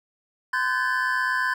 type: tone cluster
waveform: triangle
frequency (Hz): 1025 / 1513 / 1609 / 1737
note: C6 / F#6 / G6 / A6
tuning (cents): -36 / +38 / +45 / -23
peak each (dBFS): -25 / -25 / -28 / -25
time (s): 0.53-1.54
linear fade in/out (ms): 5
effects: none